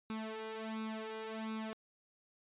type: tone with flanger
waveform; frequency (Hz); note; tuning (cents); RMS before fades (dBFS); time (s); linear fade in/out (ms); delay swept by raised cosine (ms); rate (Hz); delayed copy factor
sawtooth; 220; A3; 0; -42; 0.1-1.73; 0; 0.8 to 2.5; 1.4; +0.8
effects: resampled to 8000 Hz